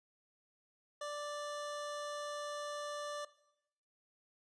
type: tone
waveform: 25% pulse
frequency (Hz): 587.3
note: D5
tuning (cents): 0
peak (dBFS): -36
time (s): 1.01-3.25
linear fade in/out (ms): 5
effects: noise-tail reverb RT60 0.8 s tail -17 dB re dry + resampled to 22050 Hz